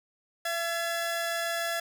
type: tone pair together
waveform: sawtooth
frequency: 674.6 / 1700 Hz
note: E5 / G#6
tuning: +40 / +40 cents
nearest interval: octave + major third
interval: 1600 cents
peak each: -27 / -29 dBFS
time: 0.45-1.8 s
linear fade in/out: 5 ms
effects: none

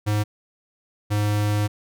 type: tone pair in turn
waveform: square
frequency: 105.1 / 104.31 Hz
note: G#2 / G#2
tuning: +21 / +8 cents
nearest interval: unison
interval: 13 cents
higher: first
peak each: -20 dBFS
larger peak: neither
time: 0.06-0.24 / 1.1-1.68 s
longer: second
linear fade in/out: 20 ms
effects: none

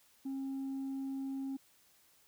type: tone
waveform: sine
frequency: 270 Hz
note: C#4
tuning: 45 cents flat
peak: -34 dBFS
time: 0.25-1.57 s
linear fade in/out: 10 ms
effects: tanh soft clip ceiling -35 dBFS + white hiss -67 dBFS RMS until 2.27 s

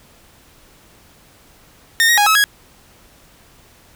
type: tone with pitch steps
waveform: sawtooth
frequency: 1830 / 1884 / 825 / 1292 / 1659 Hz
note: A#6 / A#6 / G#5 / E6 / G#6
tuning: -32 / +18 / -12 / -35 / -2 cents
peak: -7 dBFS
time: 2-2.44 s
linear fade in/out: 0 ms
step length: 88 ms
effects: pink hiss -49 dBFS RMS until 3.95 s

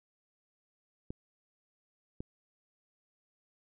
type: clicks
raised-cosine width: 3 ms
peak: -26 dBFS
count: 2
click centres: 1.105 / 2.205 s
effects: none

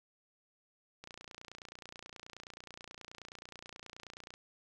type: click train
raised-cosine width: 0.2 ms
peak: -30 dBFS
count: 98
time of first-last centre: 1.04-4.339 s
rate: 29.4 Hz
effects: none

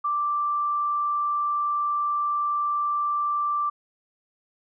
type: tone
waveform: sine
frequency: 1174.7 Hz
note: D6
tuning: in tune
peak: -22 dBFS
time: 0.04-3.7 s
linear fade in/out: 10 ms
effects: none

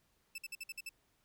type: tone bursts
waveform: sawtooth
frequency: 2637 Hz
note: E7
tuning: in tune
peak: -38 dBFS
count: 7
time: 0.35-0.892 s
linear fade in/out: 5 ms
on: 32 ms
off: 53 ms
effects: pink hiss -75 dBFS RMS until 1.24 s

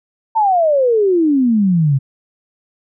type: exponential sweep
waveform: sine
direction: down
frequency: 914 to 130.81 Hz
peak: -10 dBFS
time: 0.35-1.99 s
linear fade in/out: 20 ms
effects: none

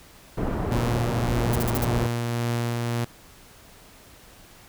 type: low-pass noise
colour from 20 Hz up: pink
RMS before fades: -27 dBFS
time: 0.37-2.07 s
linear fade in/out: 10 ms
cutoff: 890 Hz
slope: 12 dB/octave
type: tone with tremolo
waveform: sawtooth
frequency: 118.5 Hz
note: A#2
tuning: 29 cents sharp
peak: -19 dBFS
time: 0.71-3.05 s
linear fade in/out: 10 ms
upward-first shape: triangle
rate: 1.8 Hz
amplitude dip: 25%
type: noise bursts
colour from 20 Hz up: blue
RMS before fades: -31 dBFS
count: 5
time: 1.53-1.846 s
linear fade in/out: 0 ms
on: 24 ms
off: 49 ms
effects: pink hiss -50 dBFS RMS until 4.68 s

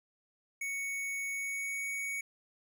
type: tone with pitch glide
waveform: square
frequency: 2223 to 2236 Hz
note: C#7 to C#7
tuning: +4 to +14 cents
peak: -35 dBFS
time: 0.61-2.21 s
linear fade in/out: 5 ms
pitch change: +10 cents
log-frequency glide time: 1.31-1.88 s
effects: none

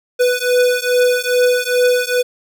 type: beating tone pair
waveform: square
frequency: 493.9 / 496.3 Hz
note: B4 / B4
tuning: 0 / +8 cents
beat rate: 2.4 Hz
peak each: -16 dBFS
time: 0.19-2.23 s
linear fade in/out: 20 ms
effects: none

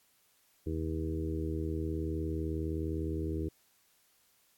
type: harmonic tone with a mistuned harmonic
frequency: 79.7 Hz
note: D#2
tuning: 42 cents sharp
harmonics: 1 / 2 / 3 / 4 / 5 / 6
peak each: -35 / -41 / -46 / -37 / -40 / -46 dBFS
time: 0.66-3.49 s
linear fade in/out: 10 ms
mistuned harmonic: 1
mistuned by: +21 cents
effects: white hiss -69 dBFS RMS until 4.57 s + AAC 64 kbps

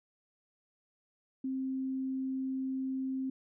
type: tone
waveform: sine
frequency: 263.7 Hz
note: C4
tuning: 14 cents sharp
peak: -32 dBFS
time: 1.44-3.3 s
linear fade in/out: 5 ms
effects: none

